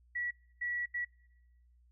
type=tone bursts at uneven times; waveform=sine; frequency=1937 Hz; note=B6; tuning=34 cents flat; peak=-33 dBFS; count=3; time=0.15-0.31 / 0.61-0.86 / 0.94-1.05 s; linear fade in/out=10 ms; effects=noise-tail reverb RT60 1.0 s tail -24 dB re dry + added 60 Hz sine -62 dBFS peak until 1.91 s